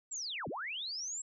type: linear two-way sweep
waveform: sine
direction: down then up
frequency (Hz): 7730 to 99.5 to 7730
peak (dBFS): -37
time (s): 0.11-1.22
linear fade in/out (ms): 10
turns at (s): 0.48
effects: none